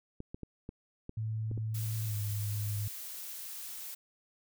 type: clicks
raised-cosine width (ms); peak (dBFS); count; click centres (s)
3; -28; 7; 0.204 / 0.345 / 0.433 / 0.691 / 1.094 / 1.514 / 1.577
type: tone with pitch glide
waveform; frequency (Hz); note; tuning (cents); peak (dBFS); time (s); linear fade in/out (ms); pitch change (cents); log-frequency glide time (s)
sine; 110 to 103.83; A2 to G#2; 0 to 0; -32; 1.17-2.88; 5; -100; 2.06-2.15
type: noise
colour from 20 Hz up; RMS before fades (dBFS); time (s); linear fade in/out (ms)
blue; -43; 1.74-3.95; 10
effects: none